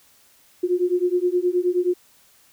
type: beating tone pair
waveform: sine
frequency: 353.2 / 362.7 Hz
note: F4 / F#4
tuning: +20 / -34 cents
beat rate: 9.5 Hz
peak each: -21 dBFS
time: 0.63-1.94 s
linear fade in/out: 10 ms
effects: white hiss -56 dBFS RMS until 2.52 s